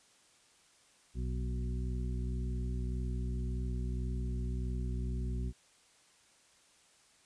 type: harmonic tone with a mistuned harmonic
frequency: 61.8 Hz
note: B1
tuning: 2 cents sharp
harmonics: 1 / 2 / 3 / 4 / 6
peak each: -34 / -40 / -44 / -46 / -50 dBFS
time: 1.14-5.53 s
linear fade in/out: 50 ms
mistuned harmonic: 1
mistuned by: -31 cents
effects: white hiss -65 dBFS RMS until 7.25 s + resampled to 22050 Hz